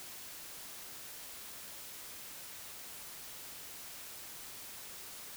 silence, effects white hiss -48 dBFS RMS until 5.36 s

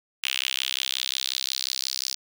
sawtooth tone with high-pass filter sweep, 65.6 Hz, C2, 5 cents sharp, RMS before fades -29 dBFS, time 0.23-2.15 s, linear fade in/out 10 ms, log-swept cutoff 2800 to 4900 Hz, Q 3.5, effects none

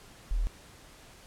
sine tone, 39.96 Hz, D#1, 47 cents sharp, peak -25 dBFS, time 0.31-0.47 s, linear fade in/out 0 ms, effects pink hiss -53 dBFS RMS until 1.26 s + low-pass 11000 Hz 12 dB/octave

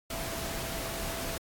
sine tone in noise, 664 Hz, E5, 12 cents sharp, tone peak -41 dBFS, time 0.1-1.38 s, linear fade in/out 5 ms, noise pink, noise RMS -36 dBFS, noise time 0.1-1.38 s, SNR -8 dB, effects AAC 64 kbps

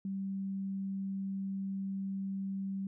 sine tone, 194.3 Hz, G3, 15 cents flat, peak -34 dBFS, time 0.05-2.87 s, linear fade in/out 2 ms, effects none

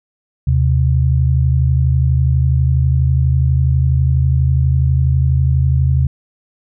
sine tone pair together, 78.3 / 130.47 Hz, D#2 / C3, +11 / -5 cents, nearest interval major sixth, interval 884 cents, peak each -13 dBFS, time 0.47-6.07 s, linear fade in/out 5 ms, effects none

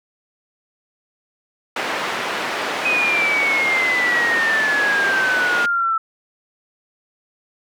white band-pass noise, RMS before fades -24 dBFS, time 1.76-5.66 s, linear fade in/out 5 ms, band 280 to 2000 Hz, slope 12 dB/octave
sine exponential sweep, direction down, 2526 to 1319 Hz, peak -16 dBFS, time 2.85-5.98 s, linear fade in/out 5 ms
effects none

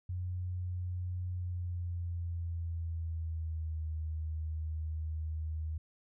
sine tone with pitch glide, 89.9 to 78.72 Hz, F#2 to D#2, -49 to +21 cents, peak -34 dBFS, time 0.09-5.78 s, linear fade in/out 5 ms, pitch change -230 cents, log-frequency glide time 1.31-3.85 s, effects none

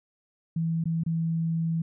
sine tone with dropouts, 164.2 Hz, E3, 6 cents flat, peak -24 dBFS, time 0.56-1.82 s, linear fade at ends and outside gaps 5 ms, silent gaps 0.84-0.855 / 1.036-1.062 s, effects none

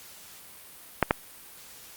clicks, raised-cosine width 0.5 ms, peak -4 dBFS, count 2, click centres 1.027 / 1.109 s, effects white hiss -48 dBFS RMS until 1.96 s + Opus 48 kbps

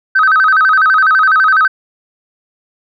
sine tone with vibrato, 1396.9 Hz, F6, in tune, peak -5 dBFS, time 0.15-1.68 s, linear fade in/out 10 ms, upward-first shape square, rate 12 Hz, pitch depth 170 cents each way, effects tanh soft clip ceiling -3 dBFS

